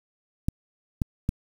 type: clicks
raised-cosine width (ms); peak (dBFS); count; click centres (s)
5; -11; 3; 0.485 / 1.018 / 1.291
effects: 7-bit